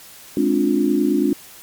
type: chord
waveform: sine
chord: D half-diminished seventh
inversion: second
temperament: just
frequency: 211.4 / 264.3 / 293.7 / 352.4 Hz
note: Ab3 / C4 / D4 / F4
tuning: +31 / +18 / 0 / +16 cents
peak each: -22 / -21 / -18 / -21 dBFS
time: 0.37-1.33 s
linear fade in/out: 2 ms
effects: white hiss -42 dBFS RMS until 1.62 s + MP3 96 kbps